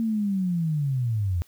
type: linear sweep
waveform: sine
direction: down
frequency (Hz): 230 to 82.41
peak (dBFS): -22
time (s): 0-1.42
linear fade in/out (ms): 0
effects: white hiss -59 dBFS RMS until 1.47 s